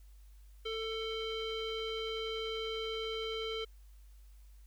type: tone with low-pass filter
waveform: square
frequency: 444.8 Hz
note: A4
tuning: 19 cents sharp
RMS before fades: -38 dBFS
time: 0.65-3.65 s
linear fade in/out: 10 ms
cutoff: 3400 Hz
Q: 6.4
effects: added 50 Hz sine -53 dBFS peak until 4.66 s + white hiss -71 dBFS RMS until 4.66 s